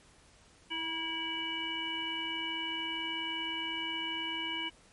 harmonic tone with a mistuned harmonic, 327.4 Hz, E4, 12 cents flat, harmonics 1 / 3 / 5 / 7 / 9, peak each -43 / -42 / -45 / -39 / -36 dBFS, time 0.7-4.7 s, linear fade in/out 20 ms, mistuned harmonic 3, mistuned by -36 cents, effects pink hiss -61 dBFS RMS until 4.92 s + MP3 48 kbps

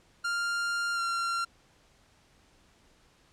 45% pulse tone with pitch glide, 1396.9 to 1375.3 Hz, F6 to F6, 0 to -27 cents, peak -28 dBFS, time 0.24-1.45 s, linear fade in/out 10 ms, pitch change -27 cents, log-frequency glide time 0.94-1 s, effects pink hiss -63 dBFS RMS until 3.32 s + low-pass 8000 Hz 12 dB/octave

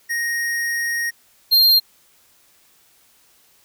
square tone pair in turn, 1869 / 4196 Hz, A#6 / C8, +4 / +4 cents, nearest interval octave + major second, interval 1400 cents, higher second, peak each -21 / -11 dBFS, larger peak second, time 0.09-1.11 / 1.51-1.8 s, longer first, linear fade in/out 20 ms, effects white hiss -56 dBFS RMS until 3.64 s

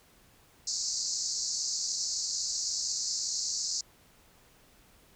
white band-pass noise, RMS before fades -33 dBFS, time 0.67-3.81 s, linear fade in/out 2 ms, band 4300 to 7300 Hz, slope 96 dB/octave, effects pink hiss -61 dBFS RMS until 5.15 s

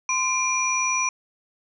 sine tone cluster, 1032 / 2389 / 5850 Hz, C6 / D7 / F#8, -24 / +29 / -21 cents, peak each -25 dBFS, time 0.09-1.09 s, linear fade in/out 2 ms, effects none

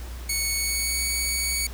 10% pulse tone with pitch glide, 2217 to 2241 Hz, C#7 to C#7, 0 to +18 cents, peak -15 dBFS, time 0.29-1.67 s, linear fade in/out 5 ms, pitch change +18 cents, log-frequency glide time 0.54-1.1 s, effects added 60 Hz sine -33 dBFS peak until 1.73 s + pink hiss -44 dBFS RMS until 1.73 s

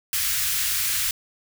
white band-stop noise, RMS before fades -24 dBFS, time 0.13-1.11 s, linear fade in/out 2 ms, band 110 to 1400 Hz, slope 24 dB/octave, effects none

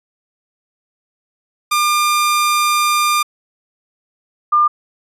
sawtooth / sine tone pair in turn, 1200 / 1200 Hz, D6 / D6, +37 / +37 cents, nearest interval unison, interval 0 cents, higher neither, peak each -9 dBFS, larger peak neither, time 1.71-3.23 / 4.52-4.68 s, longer first, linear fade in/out 10 ms, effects resampled to 32000 Hz

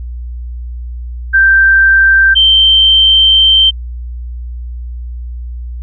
sine tone pair in turn, 1568 / 3124 Hz, G6 / G7, 0 / -7 cents, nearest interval octave, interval 1193 cents, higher second, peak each -4 dBFS, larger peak neither, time 1.33-2.35 / 2.35-3.71 s, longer second, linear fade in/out 20 ms, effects added 60 Hz sine -20 dBFS peak until 5.82 s

